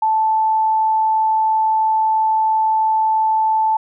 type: tone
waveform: sine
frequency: 877 Hz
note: A5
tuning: 6 cents flat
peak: -13 dBFS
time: 0.02-3.77 s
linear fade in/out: 5 ms
effects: none